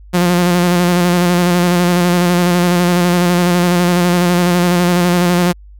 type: tone with vibrato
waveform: sawtooth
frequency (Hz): 176.4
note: F3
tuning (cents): +18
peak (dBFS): -6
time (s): 0.13-5.53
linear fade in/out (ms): 20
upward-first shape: square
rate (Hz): 12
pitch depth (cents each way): 25
effects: added 50 Hz sine -35 dBFS peak until 5.79 s